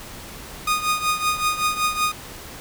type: tone with tremolo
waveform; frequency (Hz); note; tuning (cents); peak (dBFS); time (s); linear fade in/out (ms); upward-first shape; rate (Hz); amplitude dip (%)
sawtooth; 1235; D#6; -13; -13; 0.67-2.12; 5; triangle; 5.3; 80
effects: pink hiss -38 dBFS RMS until 2.6 s